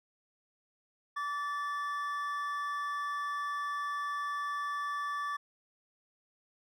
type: tone pair together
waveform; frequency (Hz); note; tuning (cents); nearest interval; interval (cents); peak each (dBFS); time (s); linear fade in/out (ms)
triangle; 1155 / 1757.7; D6 / A6; -29 / -2; perfect fifth; 727; -32 / -38; 1.16-5.37; 10
effects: none